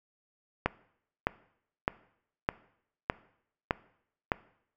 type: click train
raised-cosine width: 0.5 ms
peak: -10 dBFS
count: 7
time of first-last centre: 0.66-4.319 s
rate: 1.64 Hz
effects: noise-tail reverb RT60 0.7 s tail -20 dB re dry